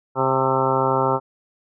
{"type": "harmonic tone with a mistuned harmonic", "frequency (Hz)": 132.6, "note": "C3", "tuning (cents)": 23, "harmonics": [1, 2, 3, 4, 5, 6, 7, 8, 9, 10], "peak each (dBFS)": [-27, -29, -24, -24, -29, -27, -23, -28, -29, -26], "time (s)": [0.15, 1.2], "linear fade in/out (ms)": 50, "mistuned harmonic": 7, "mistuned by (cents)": -37, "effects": []}